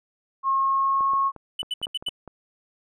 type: tone with pitch glide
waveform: sine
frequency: 1080 to 1092.5 Hz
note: C#6 to C#6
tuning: -45 to -26 cents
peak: -19 dBFS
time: 0.43-1.32 s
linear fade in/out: 50 ms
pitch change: +19 cents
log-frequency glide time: 0.55-1.14 s
type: clicks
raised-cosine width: 1 ms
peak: -26 dBFS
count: 9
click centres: 1.008 / 1.135 / 1.363 / 1.63 / 1.816 / 1.869 / 2.025 / 2.085 / 2.277 s
type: tone bursts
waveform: triangle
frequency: 2985 Hz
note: F#7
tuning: 15 cents sharp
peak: -23 dBFS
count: 5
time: 1.59-2.093 s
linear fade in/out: 5 ms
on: 31 ms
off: 87 ms
effects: none